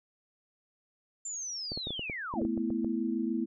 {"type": "linear sweep", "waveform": "sine", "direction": "down", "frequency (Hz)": [7310, 245.1], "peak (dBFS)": -35, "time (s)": [1.25, 2.46], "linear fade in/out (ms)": 5}
{"type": "clicks", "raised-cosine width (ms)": 2, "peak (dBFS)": -25, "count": 12, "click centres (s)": [1.719, 1.775, 1.871, 1.906, 1.994, 2.098, 2.339, 2.417, 2.451, 2.576, 2.704, 2.846]}
{"type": "chord", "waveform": "sine", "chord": "A suspended second", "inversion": "none", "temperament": "equal", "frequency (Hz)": [220, 246.9, 329.6], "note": ["A3", "B3", "E4"], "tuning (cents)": [0, 0, 0], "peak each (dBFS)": -33, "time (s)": [2.35, 3.46], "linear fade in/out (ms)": 20}
{"effects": []}